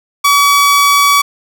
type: tone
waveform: sawtooth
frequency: 1139 Hz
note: C#6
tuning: 47 cents sharp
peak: -3 dBFS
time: 0.24-1.22 s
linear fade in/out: 10 ms
effects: none